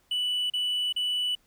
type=tone bursts; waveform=triangle; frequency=2966 Hz; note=F#7; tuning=4 cents sharp; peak=-23 dBFS; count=3; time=0.11-1.352 s; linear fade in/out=5 ms; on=390 ms; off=36 ms; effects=tanh soft clip ceiling -19 dBFS + pink hiss -66 dBFS RMS until 1.46 s